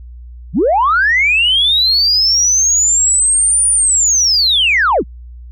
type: linear two-way sweep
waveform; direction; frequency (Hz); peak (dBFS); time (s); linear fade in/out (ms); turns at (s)
sine; up then down; 120 to 9540 to 120; -8; 0.53-5.04; 50; 3.69
effects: tanh soft clip ceiling -4 dBFS + added 60 Hz sine -30 dBFS peak until 5.51 s